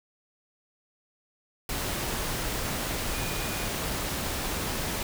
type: tone in noise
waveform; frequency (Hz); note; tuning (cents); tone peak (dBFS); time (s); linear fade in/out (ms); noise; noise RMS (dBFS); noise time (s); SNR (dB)
sine; 2447; D#7; -29; -41; 3.13-3.66; 2; pink; -31; 1.69-5.03; -13
effects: none